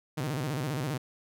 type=tone with vibrato; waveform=sawtooth; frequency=140 Hz; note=C#3; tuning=18 cents sharp; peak=-26 dBFS; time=0.17-0.98 s; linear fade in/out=10 ms; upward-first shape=square; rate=15 Hz; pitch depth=170 cents each way; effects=none